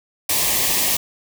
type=band-stop noise; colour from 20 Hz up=white; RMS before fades=-19 dBFS; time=0.29-0.97 s; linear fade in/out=5 ms; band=1200 to 1700 Hz; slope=96 dB/octave; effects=none